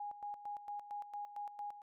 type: tone with tremolo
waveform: sine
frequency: 823 Hz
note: G#5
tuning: 16 cents flat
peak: -40 dBFS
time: 0-1.82 s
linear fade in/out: 5 ms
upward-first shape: square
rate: 4.4 Hz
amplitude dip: 70%
effects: none